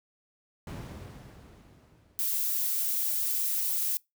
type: noise with exponential decay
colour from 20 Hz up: brown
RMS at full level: -33 dBFS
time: 0.67-3.11 s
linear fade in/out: 2 ms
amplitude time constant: 530 ms
type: noise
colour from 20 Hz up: violet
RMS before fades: -29 dBFS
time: 2.19-3.97 s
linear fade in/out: 0 ms
effects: noise-tail reverb RT60 0.2 s tail -25 dB re dry + high-pass 80 Hz 12 dB/octave

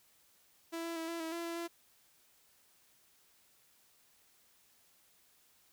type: tone with pitch steps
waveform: sawtooth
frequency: 331.8 / 334.5 / 326.3 / 335.8 / 323.9 / 338.7 / 336.3 / 339.3 Hz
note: E4 / E4 / E4 / E4 / E4 / E4 / E4 / F4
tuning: +11 / +25 / -18 / +32 / -30 / +47 / +35 / -50 cents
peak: -34 dBFS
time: 0.72-1.68 s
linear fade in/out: 20 ms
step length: 120 ms
effects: white hiss -68 dBFS RMS until 5.72 s

